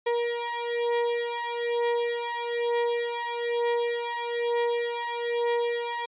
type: beating tone pair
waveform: 35% pulse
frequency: 473.3 / 474.4 Hz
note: A#4 / A#4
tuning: +26 / +30 cents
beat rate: 1.1 Hz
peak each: -27 dBFS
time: 0.06-6.06 s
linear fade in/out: 10 ms
effects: resampled to 8000 Hz